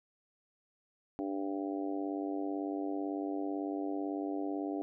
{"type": "harmonic tone", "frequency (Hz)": 98, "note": "G2", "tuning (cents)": 0, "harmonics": [3, 4, 5, 6, 7, 8], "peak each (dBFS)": [-35, -41, -46, -48, -43, -47], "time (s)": [1.19, 4.82], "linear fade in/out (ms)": 0, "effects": []}